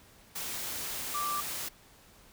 sine tone in noise, 1174.7 Hz, D6, in tune, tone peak -31 dBFS, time 1.14-1.41 s, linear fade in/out 10 ms, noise white, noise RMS -37 dBFS, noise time 0.35-1.69 s, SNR +3 dB, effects pink hiss -58 dBFS RMS until 2.32 s

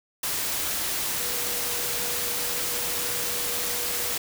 sine tone in noise, 483.1 Hz, B4, 38 cents flat, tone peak -39 dBFS, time 1.2-4.14 s, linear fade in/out 5 ms, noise white, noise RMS -28 dBFS, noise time 0.23-4.18 s, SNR -14 dB, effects none

